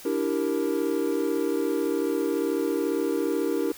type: chord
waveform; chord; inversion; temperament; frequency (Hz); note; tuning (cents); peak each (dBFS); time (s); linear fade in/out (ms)
triangle; E half-diminished seventh; third; equal with one note detuned; 291.6 / 329.6 / 392 / 466.2; D4 / E4 / G4 / Bb4; -12 / 0 / 0 / 0; -27; 0.05-3.72; 5
effects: white hiss -45 dBFS RMS until 3.77 s